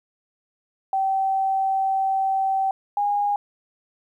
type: tone pair in turn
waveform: sine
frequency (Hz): 772 / 817.9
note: G5 / G#5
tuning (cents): -27 / -27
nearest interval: minor second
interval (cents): 100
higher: second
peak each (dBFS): -19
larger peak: neither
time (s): 0.93-2.71 / 2.97-3.36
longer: first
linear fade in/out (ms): 2
effects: 10-bit